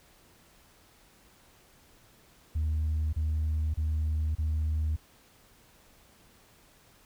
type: tone bursts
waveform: sine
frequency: 77.6 Hz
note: D#2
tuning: 4 cents flat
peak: -24 dBFS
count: 4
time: 2.55-4.963 s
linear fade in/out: 10 ms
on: 580 ms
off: 31 ms
effects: tanh soft clip ceiling -24 dBFS + pink hiss -60 dBFS RMS until 7.05 s